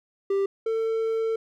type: tone pair in turn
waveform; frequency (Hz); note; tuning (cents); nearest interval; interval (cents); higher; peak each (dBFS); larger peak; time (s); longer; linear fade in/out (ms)
triangle; 393.6 / 448.4; G4 / A4; +7 / +33; major second; 226; second; -19 / -21; first; 0.3-0.46 / 0.66-1.36; second; 5
effects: none